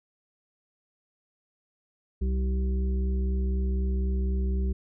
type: harmonic tone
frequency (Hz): 64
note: C2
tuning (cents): -38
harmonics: 1 / 3 / 5 / 6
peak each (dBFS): -24 / -34 / -48 / -39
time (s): 2.21-4.73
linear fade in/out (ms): 10
effects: none